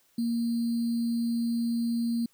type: tone with sample-and-hold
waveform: sine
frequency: 233.6 Hz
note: A#3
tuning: 4 cents sharp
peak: -25 dBFS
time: 0.18-2.26 s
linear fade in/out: 5 ms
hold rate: 4410 Hz
effects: white hiss -66 dBFS RMS until 2.33 s